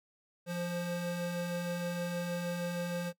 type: tone pair together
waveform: square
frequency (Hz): 173.4 / 526.6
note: F3 / C5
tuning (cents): -12 / +11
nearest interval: octave + perfect fifth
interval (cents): 1923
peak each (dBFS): -36 / -39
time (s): 0.46-3.13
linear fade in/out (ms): 50
effects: noise-tail reverb RT60 0.1 s tail -21 dB re dry